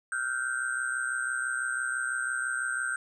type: tone cluster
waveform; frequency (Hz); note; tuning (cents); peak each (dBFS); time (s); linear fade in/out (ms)
sine; 1360 / 1426 / 1552 / 8390; F6 / F6 / G6 / C9; -46 / +36 / -18 / +4; -39 / -33 / -31 / -39; 0.12-2.96; 2
effects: none